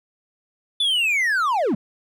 triangle linear sweep, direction down, 3520 to 170 Hz, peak -16 dBFS, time 0.8-1.75 s, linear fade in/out 5 ms, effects none

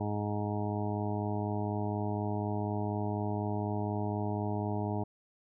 harmonic tone, 104.1 Hz, G#2, 5 cents sharp, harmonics 1 / 2 / 3 / 4 / 6 / 7 / 8 / 9, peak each -34 / -37 / -39 / -40 / -42 / -42 / -43 / -44 dBFS, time 0-5.04 s, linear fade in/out 10 ms, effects none

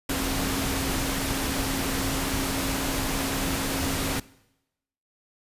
sine tone in noise, 270 Hz, C#4, 45 cents flat, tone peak -31 dBFS, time 0.09-4.2 s, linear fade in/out 5 ms, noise pink, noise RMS -28 dBFS, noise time 0.09-4.2 s, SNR -6 dB, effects noise-tail reverb RT60 0.9 s tail -21 dB re dry + resampled to 32000 Hz

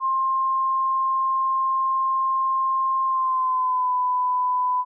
sine tone with pitch glide, 1059 to 999.6 Hz, C6 to B5, +21 to +21 cents, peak -19 dBFS, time 0-4.85 s, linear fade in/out 50 ms, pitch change -100 cents, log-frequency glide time 3.05-3.93 s, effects none

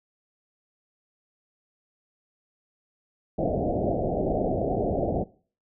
white low-pass noise, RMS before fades -26 dBFS, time 3.38-5.24 s, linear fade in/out 10 ms, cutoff 740 Hz, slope 96 dB/octave, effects noise-tail reverb RT60 0.4 s tail -19 dB re dry

